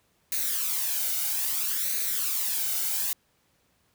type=noise with flanger; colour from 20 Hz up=blue; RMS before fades=-28 dBFS; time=0.32-3.13 s; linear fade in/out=2 ms; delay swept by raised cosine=0.47 to 1.38 ms; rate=0.61 Hz; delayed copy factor=+0.6; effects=pink hiss -68 dBFS RMS until 3.94 s + high-pass 60 Hz 12 dB/octave